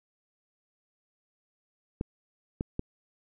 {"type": "clicks", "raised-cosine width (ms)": 3, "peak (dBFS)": -17, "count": 3, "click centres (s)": [2.011, 2.609, 2.794], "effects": []}